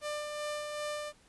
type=tone with tremolo; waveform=sawtooth; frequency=596 Hz; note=D5; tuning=25 cents sharp; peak=-30 dBFS; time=0.01-1.13 s; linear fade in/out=50 ms; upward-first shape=sine; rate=2.6 Hz; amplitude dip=35%; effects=pink hiss -63 dBFS RMS until 1.28 s + resampled to 24000 Hz